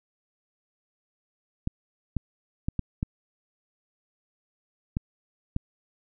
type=clicks; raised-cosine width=5 ms; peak=-14 dBFS; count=7; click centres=1.674 / 2.167 / 2.685 / 2.793 / 3.029 / 4.969 / 5.564 s; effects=none